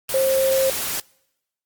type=tone in noise; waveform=sine; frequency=532 Hz; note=C5; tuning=29 cents sharp; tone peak=-16 dBFS; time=0.14-0.7 s; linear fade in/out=2 ms; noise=white; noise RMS=-26 dBFS; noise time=0.09-1 s; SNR=+7 dB; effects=noise-tail reverb RT60 0.9 s tail -26 dB re dry + Opus 24 kbps